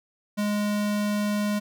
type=tone; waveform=square; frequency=207.5 Hz; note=G#3; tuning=1 cent flat; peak=-24 dBFS; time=0.37-1.6 s; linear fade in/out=20 ms; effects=none